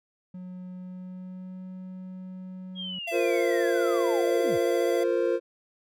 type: tone with pitch glide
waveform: triangle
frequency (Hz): 182.3 to 185.38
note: F#3 to F#3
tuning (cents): -25 to +4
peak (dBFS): -35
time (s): 0.34-2.99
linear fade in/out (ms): 5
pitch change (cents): +29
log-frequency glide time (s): 0.71-1.63
type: linear sweep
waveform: sine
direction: down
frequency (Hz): 3300 to 60.4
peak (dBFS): -33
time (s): 2.75-4.59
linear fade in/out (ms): 50
type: tone with vibrato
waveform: square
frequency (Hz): 674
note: E5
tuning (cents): +38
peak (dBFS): -32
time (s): 3.07-5.04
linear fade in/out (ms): 10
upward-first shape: sine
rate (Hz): 15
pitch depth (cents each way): 21
type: chord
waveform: triangle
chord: F suspended fourth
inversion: none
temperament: equal with one note detuned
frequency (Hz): 349.2 / 463.2 / 523.3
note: F4 / Bb4 / C5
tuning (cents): 0 / -11 / 0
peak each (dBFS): -25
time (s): 3.11-5.4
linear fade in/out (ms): 50
effects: none